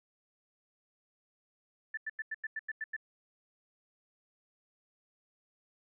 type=tone bursts; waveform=sine; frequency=1760 Hz; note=A6; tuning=in tune; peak=-34 dBFS; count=9; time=1.94-2.965 s; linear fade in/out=5 ms; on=33 ms; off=91 ms; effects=none